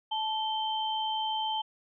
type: tone pair together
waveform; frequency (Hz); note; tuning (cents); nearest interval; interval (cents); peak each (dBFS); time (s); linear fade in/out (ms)
sine; 874 / 3115; A5 / G7; -12 / -12; octave + minor seventh; 2200; -30 / -33; 0.11-1.62; 10
effects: none